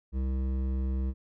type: tone with hard clipping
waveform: triangle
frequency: 65.41 Hz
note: C2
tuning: in tune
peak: -29 dBFS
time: 0.12-1.14 s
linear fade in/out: 50 ms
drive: 15 dB
effects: none